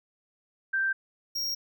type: tone pair in turn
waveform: sine / square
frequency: 1568 / 5588 Hz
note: G6 / F8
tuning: 0 / 0 cents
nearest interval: octave + minor seventh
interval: 2200 cents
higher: second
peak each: -24 / -29 dBFS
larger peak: first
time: 0.73-0.93 / 1.35-1.55 s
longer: neither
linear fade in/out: 10 ms
effects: none